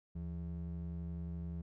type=ring-modulated tone; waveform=triangle; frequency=122.5 Hz; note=B2; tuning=14 cents flat; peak=-34 dBFS; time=0.15-1.62 s; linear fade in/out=10 ms; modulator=45.8 Hz; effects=none